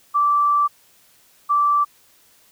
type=tone pair in turn; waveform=sine; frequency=1166 / 1166 Hz; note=D6 / D6; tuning=-13 / -13 cents; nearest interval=unison; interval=0 cents; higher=neither; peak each=-14 dBFS; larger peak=neither; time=0.14-0.68 / 1.49-1.85 s; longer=first; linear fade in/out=20 ms; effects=white hiss -55 dBFS RMS until 2.51 s